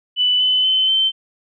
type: tone with pitch steps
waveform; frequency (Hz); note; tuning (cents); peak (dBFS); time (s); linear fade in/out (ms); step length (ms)
sine; 2984 / 3020 / 3057 / 3095; F#7 / F#7 / G7 / G7; +14 / +35 / -44 / -23; -13; 0.16-1.12; 50; 240
effects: none